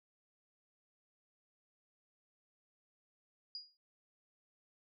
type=tone with exponential decay; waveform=sine; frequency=4876 Hz; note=D#8; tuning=36 cents flat; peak=-39 dBFS; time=3.55-3.77 s; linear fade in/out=1 ms; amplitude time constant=46 ms; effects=none